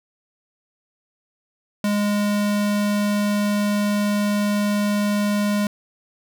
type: tone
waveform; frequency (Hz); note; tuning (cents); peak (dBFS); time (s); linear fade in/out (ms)
square; 206.1; G#3; -13; -19; 1.84-5.67; 2
effects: none